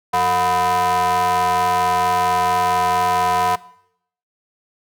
square ring-modulated tone, 136.3 Hz, C#3, 29 cents flat, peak -13 dBFS, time 0.13-3.56 s, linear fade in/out 10 ms, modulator 860 Hz, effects noise-tail reverb RT60 0.7 s tail -19 dB re dry

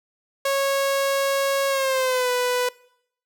sawtooth tone with pitch glide, 550 to 495.7 Hz, C#5 to B4, -14 to +6 cents, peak -16 dBFS, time 0.45-2.69 s, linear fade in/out 5 ms, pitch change -180 cents, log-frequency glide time 1.68-2.3 s, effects noise-tail reverb RT60 0.7 s tail -22 dB re dry

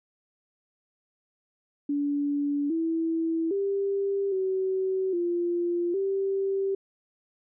sine tone with pitch steps, 287.3 / 327.3 / 396 / 378.6 / 347.1 / 390 Hz, D4 / E4 / G4 / F#4 / F4 / G4, -38 / -12 / +18 / +40 / -11 / -9 cents, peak -24 dBFS, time 1.89-6.75 s, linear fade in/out 5 ms, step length 810 ms, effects none

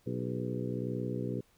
harmonic tone with a mistuned harmonic, 61.74 Hz, B1, in tune, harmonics 2 / 3 / 4 / 5 / 6 / 7 / 8, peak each -37 / -39 / -40 / -41 / -42 / -42 / -43 dBFS, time 0.06-1.41 s, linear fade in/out 10 ms, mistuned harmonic 7, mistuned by -60 cents, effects pink hiss -68 dBFS RMS until 1.57 s

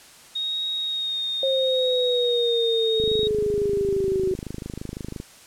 sine tone with vibrato, 3729 Hz, A#7, in tune, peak -24 dBFS, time 0.35-3.28 s, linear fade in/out 10 ms, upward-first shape sine, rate 0.77 Hz, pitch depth 20 cents each way
sine exponential sweep, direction down, 537 to 373.8 Hz, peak -20 dBFS, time 1.43-4.34 s, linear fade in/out 2 ms
click train, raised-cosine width 3 ms, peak -19 dBFS, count 58, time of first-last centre 3-5.201 s, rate 25.9 Hz
effects white hiss -48 dBFS RMS until 5.46 s + low-pass 10000 Hz 12 dB/octave

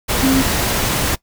sine tone in noise, 265.9 Hz, C4, 28 cents sharp, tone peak -12 dBFS, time 0.22-0.43 s, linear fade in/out 20 ms, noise pink, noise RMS -18 dBFS, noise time 0.08-1.16 s, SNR +3 dB, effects noise-tail reverb RT60 0.1 s tail -20 dB re dry

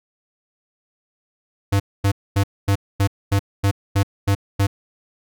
square tone bursts, 99.2 Hz, G2, 21 cents sharp, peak -15 dBFS, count 10, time 1.72-4.67 s, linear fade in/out 10 ms, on 79 ms, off 240 ms, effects none

